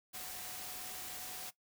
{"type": "tone in noise", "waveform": "sine", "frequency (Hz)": 740, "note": "F#5", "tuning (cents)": 0, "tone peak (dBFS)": -55, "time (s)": [0.13, 1.51], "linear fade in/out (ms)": 20, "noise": "white", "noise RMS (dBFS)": -45, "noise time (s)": [0.13, 1.51], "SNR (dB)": -13, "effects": ["noise-tail reverb RT60 0.1 s tail -17 dB re dry"]}